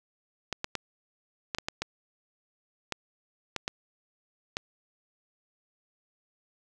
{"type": "clicks", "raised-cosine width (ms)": 0.2, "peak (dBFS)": -13, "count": 11, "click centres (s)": [0.527, 0.644, 0.753, 1.548, 1.585, 1.685, 1.82, 2.923, 3.563, 3.679, 4.569], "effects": []}